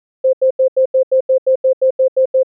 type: tone bursts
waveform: sine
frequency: 523.3 Hz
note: C5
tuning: in tune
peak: -8 dBFS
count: 13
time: 0.24-2.432 s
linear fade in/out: 10 ms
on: 92 ms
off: 83 ms
effects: none